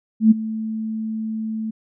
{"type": "tone with ADSR envelope", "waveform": "sine", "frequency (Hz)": 220, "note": "A3", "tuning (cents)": 0, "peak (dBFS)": -6, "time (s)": [0.2, 1.71], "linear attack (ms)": 110, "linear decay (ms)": 17, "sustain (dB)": -17, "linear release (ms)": 11, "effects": []}